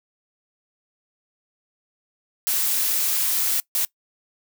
blue noise bursts at uneven times, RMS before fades -22 dBFS, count 2, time 2.47-3.6 / 3.75-3.85 s, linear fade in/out 0 ms, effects noise-tail reverb RT60 0.1 s tail -22 dB re dry

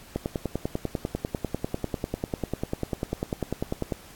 click train, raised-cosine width 2 ms, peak -13 dBFS, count 39, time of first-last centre 0.16-3.922 s, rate 10.1 Hz, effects pink hiss -49 dBFS RMS until 4.15 s + AAC 64 kbps

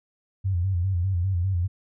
sine tone with vibrato, 91.5 Hz, F#2, 19 cents flat, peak -21 dBFS, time 0.44-1.68 s, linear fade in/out 20 ms, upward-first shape square, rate 5 Hz, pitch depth 88 cents each way, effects none

